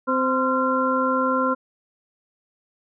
harmonic tone with a mistuned harmonic, 259.6 Hz, C4, 13 cents flat, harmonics 1 / 2 / 4 / 5, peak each -24 / -24 / -24 / -24 dBFS, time 0.07-1.55 s, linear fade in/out 20 ms, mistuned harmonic 5, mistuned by +96 cents, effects none

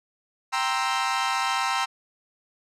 sawtooth chord, C dominant seventh, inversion second, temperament equal, 784 / 932.3 / 1046.5 / 1318.5 Hz, G5 / Bb5 / C6 / E6, 0 / 0 / 0 / 0 cents, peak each -25 dBFS, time 0.52-1.86 s, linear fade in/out 20 ms, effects low-pass 7000 Hz 12 dB/octave

